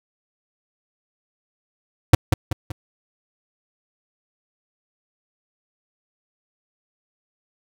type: tone with echo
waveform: square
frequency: 103.83 Hz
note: G#2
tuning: in tune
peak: -6 dBFS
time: 2.13-2.15 s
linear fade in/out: 5 ms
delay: 190 ms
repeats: 3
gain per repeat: -7 dB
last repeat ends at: 2.72 s
effects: none